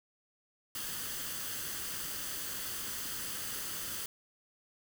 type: noise with comb filter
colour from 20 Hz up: white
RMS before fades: -39 dBFS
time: 0.75-4.06 s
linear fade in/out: 2 ms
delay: 0.64 ms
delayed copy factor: +0.5
effects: none